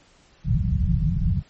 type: low-pass noise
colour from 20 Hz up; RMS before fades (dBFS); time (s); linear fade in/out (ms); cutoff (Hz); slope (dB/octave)
white; -21; 0.44-1.43; 50; 180; 96
effects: pink hiss -56 dBFS RMS until 1.49 s + MP3 32 kbps